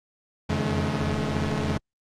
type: tone cluster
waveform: sawtooth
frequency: 85.1 / 88.4 / 138.6 / 155.8 / 213.9 Hz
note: F2 / F2 / C#3 / D#3 / A3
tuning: -44 / +22 / 0 / +3 / -49 cents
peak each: -28 / -28 / -25 / -27 / -24 dBFS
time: 0.49-1.78 s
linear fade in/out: 10 ms
effects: low-pass 6000 Hz 12 dB/octave + Opus 48 kbps